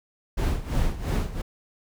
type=noise with tremolo; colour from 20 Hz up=brown; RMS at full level=-22 dBFS; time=0.37-1.42 s; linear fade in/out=10 ms; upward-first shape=sine; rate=2.9 Hz; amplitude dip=80%; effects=none